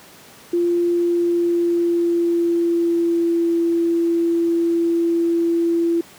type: tone with pitch glide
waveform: sine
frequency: 346.2 to 337.1 Hz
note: F4 to E4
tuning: -15 to +39 cents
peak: -15 dBFS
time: 0.53-6.01 s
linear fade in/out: 5 ms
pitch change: -46 cents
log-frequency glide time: 0.9-3.51 s
effects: pink hiss -44 dBFS RMS until 6.18 s + high-pass 150 Hz 12 dB/octave